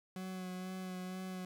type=tone with vibrato; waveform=40% pulse; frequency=185 Hz; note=F#3; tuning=in tune; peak=-40 dBFS; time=0.16-1.45 s; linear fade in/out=2 ms; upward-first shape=sine; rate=2.1 Hz; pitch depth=19 cents each way; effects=13-bit